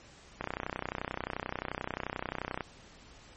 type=click train; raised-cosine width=0.5 ms; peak=-18 dBFS; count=70; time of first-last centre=0.41-2.607 s; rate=31.4 Hz; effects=pink hiss -55 dBFS RMS until 3.36 s + MP3 32 kbps